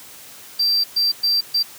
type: tone bursts at uneven times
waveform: triangle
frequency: 4699 Hz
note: D8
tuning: in tune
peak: -14 dBFS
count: 4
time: 0.59-0.84 / 0.96-1.12 / 1.23-1.41 / 1.54-1.63 s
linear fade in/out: 10 ms
effects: white hiss -41 dBFS RMS until 1.78 s + high-pass 80 Hz 12 dB/octave